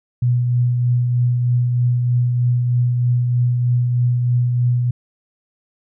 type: tone with tremolo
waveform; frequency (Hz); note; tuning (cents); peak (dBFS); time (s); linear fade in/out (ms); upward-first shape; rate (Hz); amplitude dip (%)
sine; 122.5; B2; -14; -12; 0.22-4.91; 5; triangle; 3.2; 35
effects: none